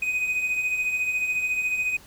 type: beating tone pair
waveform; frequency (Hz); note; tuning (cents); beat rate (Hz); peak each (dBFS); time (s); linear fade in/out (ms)
triangle; 2489 / 2503; D#7 / D#7; 0 / +10; 14; -31 / -22; 0.02-1.97; 5
effects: pink hiss -50 dBFS RMS until 2.06 s